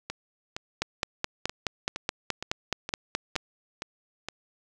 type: two click trains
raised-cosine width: 0.2 ms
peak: -16 / -9 dBFS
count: 10 / 13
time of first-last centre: 0.1-4.286 / 0.82-3.362 s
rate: 2.15 / 4.72 Hz
effects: none